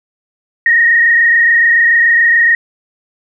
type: tone with frequency modulation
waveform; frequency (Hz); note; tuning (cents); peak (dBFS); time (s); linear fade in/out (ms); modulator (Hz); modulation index
sine; 1864.7; A#6; 0; -6; 0.66-2.55; 2; 27; 1.4
effects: none